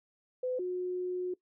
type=tone pair in turn; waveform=sine; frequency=506 / 362.7 Hz; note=B4 / F#4; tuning=+42 / -34 cents; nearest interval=tritone; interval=576 cents; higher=first; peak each=-30 / -31 dBFS; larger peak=first; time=0.43-0.59 / 0.59-1.34 s; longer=second; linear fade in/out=5 ms; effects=noise-tail reverb RT60 0.1 s tail -20 dB re dry